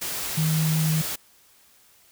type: tone in noise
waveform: sine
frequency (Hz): 157.6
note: D#3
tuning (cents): +23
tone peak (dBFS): -20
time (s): 0.37-1.02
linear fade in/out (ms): 10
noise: white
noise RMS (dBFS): -30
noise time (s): 0.01-1.16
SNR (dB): +7
effects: white hiss -57 dBFS RMS until 2.11 s